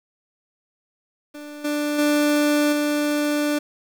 30% pulse tone with level steps, 295.1 Hz, D4, 8 cents sharp, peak -32 / -19 / -14 / -17 dBFS, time 1.34-3.59 s, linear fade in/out 10 ms, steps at 1.64 / 1.98 / 2.72 s, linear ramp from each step 10 ms, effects 9-bit

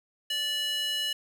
square tone with high-pass filter, 585 Hz, D5, 7 cents flat, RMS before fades -30 dBFS, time 0.3-1.13 s, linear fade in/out 5 ms, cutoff 2700 Hz, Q 4.5, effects none

